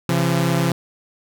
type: tone pair together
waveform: sawtooth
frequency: 134.9 / 169.96 Hz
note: C#3 / F3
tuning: -47 / -47 cents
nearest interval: major third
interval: 400 cents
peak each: -16 / -15 dBFS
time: 0.09-0.72 s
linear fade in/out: 2 ms
effects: none